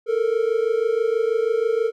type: tone pair together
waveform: triangle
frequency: 440 / 466.2 Hz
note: A4 / A#4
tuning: 0 / 0 cents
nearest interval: minor second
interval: 100 cents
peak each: -19 dBFS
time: 0.06-1.92 s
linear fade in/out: 50 ms
effects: none